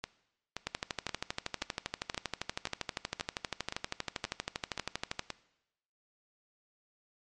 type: two click trains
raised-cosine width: 0.2 ms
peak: -18 / -15 dBFS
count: 11 / 58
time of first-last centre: 0.04-5.303 / 0.67-5.194 s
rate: 1.9 / 12.6 Hz
effects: noise-tail reverb RT60 0.9 s tail -18 dB re dry + MP3 48 kbps